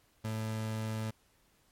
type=tone; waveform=30% pulse; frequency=110 Hz; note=A2; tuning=in tune; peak=-31 dBFS; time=0.24-1.11 s; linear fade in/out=10 ms; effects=pink hiss -69 dBFS RMS until 1.71 s + MP3 64 kbps